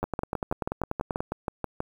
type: two click trains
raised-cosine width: 1 ms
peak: -14 / -14 dBFS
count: 12 / 13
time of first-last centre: 0.03-1.804 / 0.04-1.205 s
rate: 6.2 / 10.3 Hz
effects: 8-bit